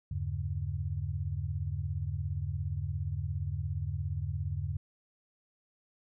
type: tone cluster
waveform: sine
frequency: 80.5 / 97.7 / 140.5 Hz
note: E2 / G2 / C#3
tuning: -41 / -5 / +24 cents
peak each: -36 / -35 / -37 dBFS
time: 0.11-4.77 s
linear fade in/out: 5 ms
effects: none